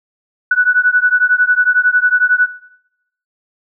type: beating tone pair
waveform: sine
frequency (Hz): 1476 / 1487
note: F#6 / F#6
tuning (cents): -5 / +8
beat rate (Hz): 11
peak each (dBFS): -12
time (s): 0.51-2.47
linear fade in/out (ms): 5
effects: noise-tail reverb RT60 0.8 s tail -17 dB re dry